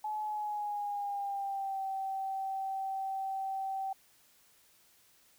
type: tone with pitch glide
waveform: sine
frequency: 853 to 773.2 Hz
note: G#5 to G5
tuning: +46 to -24 cents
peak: -33 dBFS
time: 0.04-3.93 s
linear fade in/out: 5 ms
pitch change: -170 cents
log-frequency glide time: 0.22-1.82 s
effects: white hiss -65 dBFS RMS until 5.38 s